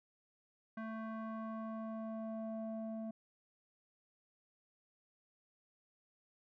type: tone with low-pass filter sweep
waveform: square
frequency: 221.8 Hz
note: A3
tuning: 14 cents sharp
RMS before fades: -43 dBFS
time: 0.77-3.11 s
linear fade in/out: 5 ms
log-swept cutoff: 1500 to 550 Hz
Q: 2.5
effects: none